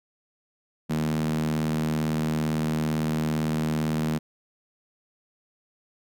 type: tone with high-pass filter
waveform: sawtooth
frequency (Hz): 77.78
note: D#2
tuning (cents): 0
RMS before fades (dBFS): -26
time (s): 0.89-4.19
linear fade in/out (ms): 20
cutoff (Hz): 190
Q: 7.3
effects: none